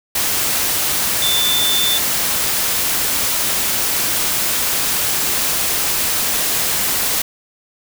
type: tone in noise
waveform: sine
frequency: 3537 Hz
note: A7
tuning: 8 cents sharp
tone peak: -16 dBFS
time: 1.22-1.98 s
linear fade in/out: 5 ms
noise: white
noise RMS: -18 dBFS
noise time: 0.15-7.22 s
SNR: -1 dB
effects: none